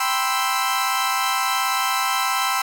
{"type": "chord", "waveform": "sawtooth", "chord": "C major seventh", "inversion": "second", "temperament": "equal", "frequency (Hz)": [784, 987.8, 1046.5, 1318.5], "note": ["G5", "B5", "C6", "E6"], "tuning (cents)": [0, 0, 0, 0], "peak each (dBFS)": [-22, -24, -21, -20], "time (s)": [0, 2.62], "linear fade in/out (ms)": 5, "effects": []}